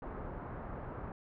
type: low-pass noise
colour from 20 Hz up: pink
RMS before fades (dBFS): -43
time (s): 0.02-1.12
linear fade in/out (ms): 2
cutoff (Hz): 1400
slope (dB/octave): 24
effects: none